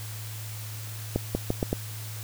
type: accelerating click train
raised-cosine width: 2 ms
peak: -11 dBFS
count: 5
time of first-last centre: 1.16-1.73 s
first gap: 190 ms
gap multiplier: 0.81
effects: added 108 Hz sine -36 dBFS peak until 2.23 s + white hiss -42 dBFS RMS until 2.23 s